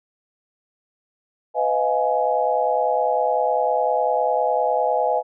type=chord; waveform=sine; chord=F half-diminished seventh; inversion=second; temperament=just; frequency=502.9 / 628.6 / 698.5 / 838.1 Hz; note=Cb5 / Eb5 / F5 / Ab5; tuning=+31 / +18 / 0 / +16 cents; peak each=-23 / -23 / -24 / -22 dBFS; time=1.54-5.23 s; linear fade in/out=50 ms; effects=none